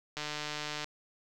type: click train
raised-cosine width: 0.2 ms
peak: -19 dBFS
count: 102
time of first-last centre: 0.17-0.843 s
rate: 150 Hz
effects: none